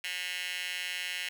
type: tone with high-pass filter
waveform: 15% pulse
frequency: 180 Hz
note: F#3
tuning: 47 cents flat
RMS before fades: -36 dBFS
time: 0.04-1.29 s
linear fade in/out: 2 ms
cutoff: 2400 Hz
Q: 5.5
effects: none